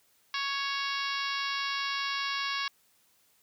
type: harmonic tone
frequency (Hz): 555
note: C#5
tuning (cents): +2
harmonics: 2 / 3 / 4 / 5 / 6 / 7 / 8 / 9 / 10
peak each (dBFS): -35 / -37 / -38 / -39 / -40 / -40 / -41 / -42 / -42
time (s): 0.34-2.68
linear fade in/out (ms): 2
effects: white hiss -67 dBFS RMS until 3.42 s + high-pass 60 Hz 12 dB/octave